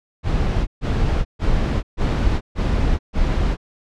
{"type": "noise bursts", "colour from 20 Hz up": "brown", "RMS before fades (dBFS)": -18, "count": 6, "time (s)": [0.23, 3.57], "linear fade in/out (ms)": 50, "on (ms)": 440, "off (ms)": 140, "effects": ["low-pass 5000 Hz 12 dB/octave"]}